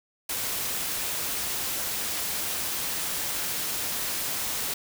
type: noise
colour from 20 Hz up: white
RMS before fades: -30 dBFS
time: 0.29-4.74 s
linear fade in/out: 5 ms
effects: none